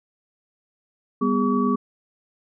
sine tone cluster, 198.8 / 246.9 / 409.5 / 1137 Hz, G3 / B3 / G#4 / C#6, +25 / 0 / -24 / +44 cents, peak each -24 / -21 / -26 / -25 dBFS, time 1.21-1.76 s, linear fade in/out 10 ms, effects none

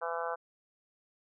harmonic tone, 167.8 Hz, E3, 31 cents sharp, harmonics 3 / 4 / 5 / 6 / 7 / 8 / 9, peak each -38 / -39 / -40 / -41 / -41 / -42 / -43 dBFS, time 0.01-0.36 s, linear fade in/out 20 ms, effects none

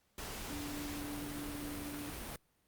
sine tone in noise, 291.4 Hz, D4, 13 cents flat, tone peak -42 dBFS, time 0.5-2.1 s, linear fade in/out 2 ms, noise pink, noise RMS -44 dBFS, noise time 0.18-2.36 s, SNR -1 dB, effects pink hiss -75 dBFS RMS until 2.67 s + Opus 48 kbps

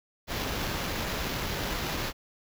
pink noise with sample-and-hold, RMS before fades -32 dBFS, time 0.27-2.13 s, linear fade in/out 50 ms, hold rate 8820 Hz, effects none

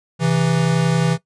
square tone pair together, 133.64 / 164.81 Hz, C3 / E3, +37 / 0 cents, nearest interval major third, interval 363 cents, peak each -20 / -17 dBFS, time 0.19-1.18 s, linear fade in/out 50 ms, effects noise-tail reverb RT60 0.1 s tail -17 dB re dry + resampled to 22050 Hz

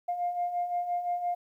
sine beating tone pair, 701 / 706.8 Hz, F5 / F5, +6 / +21 cents, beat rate 5.8 Hz, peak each -35 / -28 dBFS, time 0.08-1.35 s, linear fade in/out 10 ms, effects tanh soft clip ceiling -22 dBFS + 11-bit

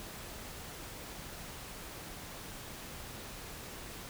silence, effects pink hiss -46 dBFS RMS until 4.09 s

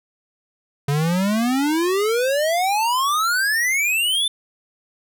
square exponential sweep, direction up, 138.8 to 3584 Hz, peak -18 dBFS, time 0.88-4.28 s, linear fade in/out 5 ms, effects none

